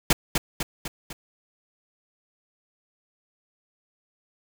pink noise with echo, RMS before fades -17 dBFS, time 0.1-0.13 s, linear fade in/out 5 ms, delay 250 ms, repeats 4, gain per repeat -5 dB, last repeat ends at 1.13 s, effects none

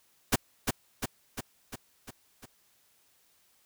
pink noise with echo, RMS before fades -24 dBFS, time 0.32-0.36 s, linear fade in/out 10 ms, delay 350 ms, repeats 6, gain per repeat -4 dB, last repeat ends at 2.46 s, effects white hiss -67 dBFS RMS until 3.65 s

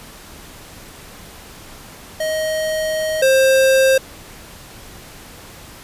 square tone pair in turn, 628 / 530 Hz, D#5 / C5, +16 / +22 cents, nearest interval minor third, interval 294 cents, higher first, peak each -19 / -11 dBFS, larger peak second, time 2.2-3.22 / 3.22-3.98 s, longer first, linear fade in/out 5 ms, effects pink hiss -39 dBFS RMS until 5.83 s + resampled to 32000 Hz

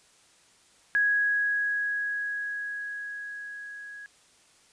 sine tone with level ramp, 1661.2 Hz, G#6, in tune, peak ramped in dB -20 to -40 dBFS, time 0.95-4.06 s, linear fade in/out 0 ms, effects white hiss -60 dBFS RMS until 4.72 s + resampled to 22050 Hz

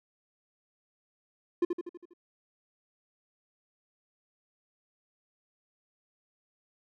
triangle tone with echo, 349.2 Hz, F4, in tune, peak -20 dBFS, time 1.62-1.65 s, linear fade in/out 5 ms, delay 81 ms, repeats 6, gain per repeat -5 dB, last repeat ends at 2.136 s, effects none

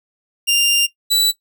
sawtooth tone pair in turn, 2794 / 3951 Hz, F7 / B7, 0 / 0 cents, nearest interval tritone, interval 600 cents, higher second, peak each -9 dBFS, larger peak neither, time 0.47-0.87 / 1.1-1.32 s, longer first, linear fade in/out 20 ms, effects noise-tail reverb RT60 0.1 s tail -17 dB re dry

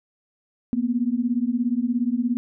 sine beating tone pair, 233.1 / 250.1 Hz, A#3 / B3, 0 / +22 cents, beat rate 17 Hz, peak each -23 dBFS, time 0.73-2.37 s, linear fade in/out 0 ms, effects none

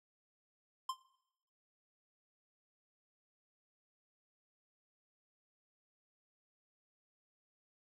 square tone with exponential decay, 1046.5 Hz, C6, in tune, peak -33 dBFS, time 0.89-0.98 s, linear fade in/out 5 ms, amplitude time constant 19 ms, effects noise-tail reverb RT60 0.8 s tail -19 dB re dry + low-pass 10000 Hz 12 dB/octave

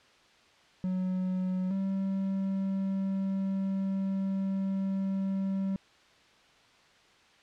triangle tone pair in turn, 185 / 193.34 Hz, F#3 / G3, 0 / -24 cents, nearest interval minor second, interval 76 cents, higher second, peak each -26 dBFS, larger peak neither, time 0.84-1.71 / 1.71-5.76 s, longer second, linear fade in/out 0 ms, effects white hiss -60 dBFS RMS until 7.42 s + low-pass 4000 Hz 12 dB/octave

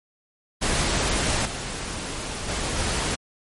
pink noise with level steps, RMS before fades -23 / -31 / -27 / -25 dBFS, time 0.61-3.16 s, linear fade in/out 20 ms, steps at 1.45 / 2.48 / 2.76 s, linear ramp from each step 5 ms, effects MP3 48 kbps

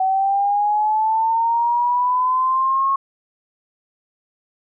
sine linear sweep, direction up, 754 to 1094 Hz, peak -15 dBFS, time 0-2.96 s, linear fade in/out 5 ms, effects none

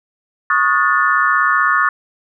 sine chord, D# half-diminished seventh, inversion third, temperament equal with one note detuned, 1108.7 / 1244.5 / 1443.7 / 1760 Hz, C#6 / D#6 / F#6 / A6, 0 / 0 / -43 / 0 cents, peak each -17 dBFS, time 0.5-1.89 s, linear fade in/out 2 ms, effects none

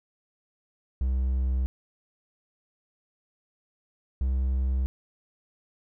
triangle tone pair in turn, 64.4 / 65.11 Hz, C2 / C2, -27 / -8 cents, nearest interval unison, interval 19 cents, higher second, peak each -21 / -21 dBFS, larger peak neither, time 1.01-1.66 / 4.21-4.86 s, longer neither, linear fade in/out 0 ms, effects none

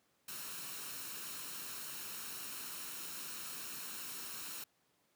white noise with comb filter, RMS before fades -45 dBFS, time 0.28-4.64 s, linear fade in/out 5 ms, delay 0.73 ms, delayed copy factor +0.5, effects pink hiss -75 dBFS RMS until 5.15 s + high-pass 150 Hz 12 dB/octave

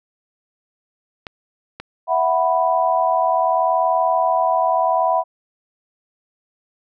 clicks, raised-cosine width 0.3 ms, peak -15 dBFS, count 2, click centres 1.268 / 1.8 s
sine chord, E suspended second, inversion none, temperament equal, 659.3 / 740 / 987.8 Hz, E5 / F#5 / B5, 0 / 0 / 0 cents, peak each -19 dBFS, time 2.07-5.24 s, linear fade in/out 50 ms
effects none

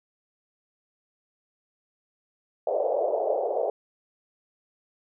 white band-pass noise, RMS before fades -26 dBFS, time 2.67-3.7 s, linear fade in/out 2 ms, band 440 to 680 Hz, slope 48 dB/octave, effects none

